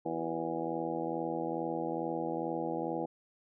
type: harmonic tone with a mistuned harmonic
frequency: 82.3 Hz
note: E2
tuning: 2 cents flat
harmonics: 2 / 3 / 4 / 5 / 6 / 7 / 8 / 9 / 10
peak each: -44 / -43 / -37 / -47 / -38 / -44 / -44 / -42 / -41 dBFS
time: 0.05-3.06 s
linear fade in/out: 10 ms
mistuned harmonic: 5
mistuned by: -87 cents
effects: none